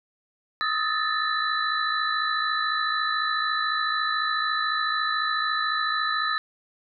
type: tone cluster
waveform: sine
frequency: 1251 / 1305 / 1750 / 1814 / 3978 Hz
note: D#6 / E6 / A6 / A#6 / B7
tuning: +9 / -18 / -10 / -48 / +12 cents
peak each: -27 / -32 / -28 / -34 / -30 dBFS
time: 0.61-6.38 s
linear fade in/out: 0 ms
effects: none